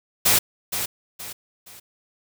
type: noise with echo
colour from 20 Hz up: white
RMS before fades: -17 dBFS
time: 0.25-0.39 s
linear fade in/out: 10 ms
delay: 470 ms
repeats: 3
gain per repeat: -9 dB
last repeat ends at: 1.8 s
effects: none